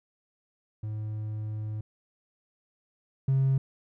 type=tone pair in turn; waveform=triangle; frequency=107.4 / 134.34 Hz; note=A2 / C3; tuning=-41 / +46 cents; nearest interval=major third; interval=387 cents; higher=second; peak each=-29 / -18 dBFS; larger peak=second; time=0.83-1.81 / 3.28-3.58 s; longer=first; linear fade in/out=5 ms; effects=tanh soft clip ceiling -17 dBFS